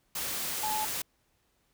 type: tone in noise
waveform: sine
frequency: 859 Hz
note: A5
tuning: 42 cents flat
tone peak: -30 dBFS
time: 0.63-0.85 s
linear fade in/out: 5 ms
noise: white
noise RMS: -34 dBFS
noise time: 0.15-1.02 s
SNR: +1 dB
effects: pink hiss -72 dBFS RMS until 1.73 s